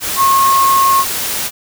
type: tone in noise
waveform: sine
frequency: 1085 Hz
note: C#6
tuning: 37 cents flat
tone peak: -8 dBFS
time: 0.16-1.05 s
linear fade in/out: 50 ms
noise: white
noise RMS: -19 dBFS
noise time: 0-1.51 s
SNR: +8 dB
effects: none